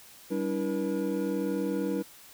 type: tone cluster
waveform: triangle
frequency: 194 / 286.9 / 327.1 / 479.4 Hz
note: G3 / D4 / E4 / A#4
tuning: -18 / -40 / -13 / +48 cents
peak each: -31 dBFS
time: 0.3-2.03 s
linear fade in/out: 20 ms
effects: white hiss -52 dBFS RMS until 2.33 s